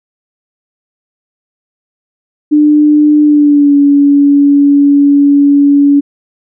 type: tone with pitch glide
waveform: sine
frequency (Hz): 298.8 to 284.3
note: D4 to C#4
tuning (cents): +30 to +44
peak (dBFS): -3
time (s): 2.51-6.01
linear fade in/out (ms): 20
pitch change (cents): -86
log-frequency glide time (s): 3.23-3.75
effects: none